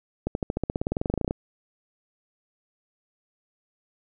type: accelerating click train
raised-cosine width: 2 ms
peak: -12 dBFS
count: 21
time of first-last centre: 0.27-1.309 s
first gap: 81 ms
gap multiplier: 0.95
effects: none